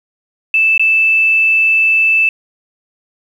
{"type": "tone with dropouts", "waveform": "sine", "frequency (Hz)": 2637, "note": "E7", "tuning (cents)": 0, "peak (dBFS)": -8, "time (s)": [0.54, 2.29], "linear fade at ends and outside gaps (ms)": 2, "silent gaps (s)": [0.778, 0.795], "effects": ["7-bit"]}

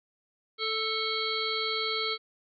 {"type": "harmonic tone with a mistuned harmonic", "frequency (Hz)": 440, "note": "A4", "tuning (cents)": 0, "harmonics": [1, 3, 5, 7, 9, 10], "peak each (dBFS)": [-35, -35, -35, -35, -35, -35], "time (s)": [0.58, 2.18], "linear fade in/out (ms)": 50, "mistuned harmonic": 7, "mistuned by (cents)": 80, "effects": []}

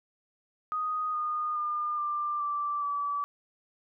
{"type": "tone with pitch steps", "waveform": "sine", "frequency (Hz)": [1244.5, 1225.2, 1206.3, 1187.6, 1169.2, 1151.1], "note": ["D#6", "D#6", "D6", "D6", "D6", "D6"], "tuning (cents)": [0, -27, 46, 19, -8, -35], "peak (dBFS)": -28, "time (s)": [0.72, 3.24], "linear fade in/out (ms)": 0, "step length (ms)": 420, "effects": []}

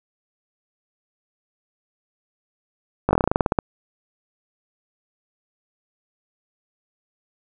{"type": "slowing click train", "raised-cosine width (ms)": 1, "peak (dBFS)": -3, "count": 14, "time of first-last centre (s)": [3.09, 3.588], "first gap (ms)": 19, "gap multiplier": 1.11, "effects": []}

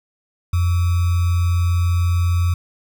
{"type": "tone with sample-and-hold", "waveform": "sine", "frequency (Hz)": 87.31, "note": "F2", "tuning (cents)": 0, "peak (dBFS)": -14, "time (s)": [0.53, 2.54], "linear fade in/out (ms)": 5, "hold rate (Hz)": 1225, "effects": []}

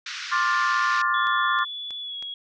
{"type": "band-pass noise", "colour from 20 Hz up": "pink", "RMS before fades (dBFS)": -34, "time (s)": [0.06, 1.02], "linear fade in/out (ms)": 5, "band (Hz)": [1300, 6000], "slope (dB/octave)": 48}
{"type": "chord", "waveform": "sine", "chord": "D minor seventh", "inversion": "third", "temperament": "just", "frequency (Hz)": [1057.2, 1174.7, 1409.6, 1762], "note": ["C6", "D6", "F6", "A6"], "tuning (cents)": [18, 0, 16, 2], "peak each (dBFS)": [-25, -25, -26, -26], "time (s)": [0.31, 1.65], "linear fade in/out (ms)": 20}
{"type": "tone with pitch glide", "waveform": "sine", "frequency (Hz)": [3432, 3323], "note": ["A7", "G#7"], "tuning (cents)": [-44, 0], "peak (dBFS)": -31, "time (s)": [1.14, 2.34], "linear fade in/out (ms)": 2, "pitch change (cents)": -56, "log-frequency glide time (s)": [2.01, 2.18]}
{"type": "click train", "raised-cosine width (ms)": 0.2, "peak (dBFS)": -25, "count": 4, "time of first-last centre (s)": [1.27, 2.225], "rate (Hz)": 3.14}
{"effects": []}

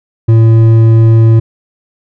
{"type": "tone with hard clipping", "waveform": "triangle", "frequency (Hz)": 112.8, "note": "A2", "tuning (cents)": 44, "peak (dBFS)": -4, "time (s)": [0.28, 1.4], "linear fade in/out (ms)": 10, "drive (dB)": 10, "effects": []}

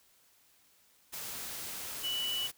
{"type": "tone in noise", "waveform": "sine", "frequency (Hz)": 2960, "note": "F#7", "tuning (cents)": 0, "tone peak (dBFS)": -32, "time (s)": [2.03, 2.48], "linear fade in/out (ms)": 20, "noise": "white", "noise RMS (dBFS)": -41, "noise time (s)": [1.12, 2.52], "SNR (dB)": 6, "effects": ["white hiss -66 dBFS RMS until 2.57 s"]}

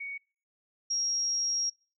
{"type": "tone pair in turn", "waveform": "sine", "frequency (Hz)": [2234, 5607], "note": ["C#7", "F8"], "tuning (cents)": [13, 6], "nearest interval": "octave + major third", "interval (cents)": 1593, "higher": "second", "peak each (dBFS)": [-35, -27], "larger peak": "second", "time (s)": [[0, 0.18], [0.9, 1.7]], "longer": "second", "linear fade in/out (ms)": 10, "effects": ["noise-tail reverb RT60 0.4 s tail -25 dB re dry"]}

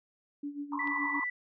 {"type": "tone with tremolo", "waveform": "sine", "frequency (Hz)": 288, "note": "D4", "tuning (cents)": -34, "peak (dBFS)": -33, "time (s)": [0.43, 1.2], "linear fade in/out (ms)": 5, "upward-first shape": "sine", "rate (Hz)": 7.1, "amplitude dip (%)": 75}
{"type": "band-pass noise", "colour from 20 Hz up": "white", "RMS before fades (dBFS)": -37, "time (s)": [0.72, 1.24], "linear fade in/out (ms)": 2, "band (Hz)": [930, 1100], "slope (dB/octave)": 96}
{"type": "tone", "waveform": "sine", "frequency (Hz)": 1975.5, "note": "B6", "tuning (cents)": 0, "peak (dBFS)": -31, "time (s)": [0.79, 1.3], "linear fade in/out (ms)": 5}
{"type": "click", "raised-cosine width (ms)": 0.3, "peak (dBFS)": -31, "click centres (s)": 0.874}
{"effects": []}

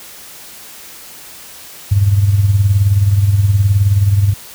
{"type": "tone with tremolo", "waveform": "sine", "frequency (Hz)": 100, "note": "G2", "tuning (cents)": 35, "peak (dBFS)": -5, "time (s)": [1.91, 4.34], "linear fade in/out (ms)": 10, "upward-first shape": "triangle", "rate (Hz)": 19, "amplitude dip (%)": 70, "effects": ["white hiss -35 dBFS RMS until 4.54 s"]}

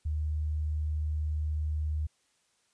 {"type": "tone", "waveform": "sine", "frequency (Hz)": 76.4, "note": "D#2", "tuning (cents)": -31, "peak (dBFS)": -28, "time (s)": [0.05, 2.07], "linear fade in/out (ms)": 10, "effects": ["white hiss -71 dBFS RMS until 2.73 s", "resampled to 22050 Hz"]}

